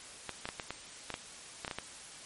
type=clicks; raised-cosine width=0.3 ms; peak=-20 dBFS; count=11; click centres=0.293 / 0.455 / 0.489 / 0.598 / 0.706 / 1.103 / 1.141 / 1.648 / 1.679 / 1.712 / 1.786 s; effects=white hiss -49 dBFS RMS until 2.25 s + MP3 48 kbps